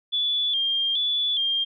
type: tone with vibrato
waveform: sine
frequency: 3323 Hz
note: G#7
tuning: in tune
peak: -21 dBFS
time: 0.12-1.65 s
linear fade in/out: 20 ms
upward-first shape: square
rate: 1.2 Hz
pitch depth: 64 cents each way
effects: none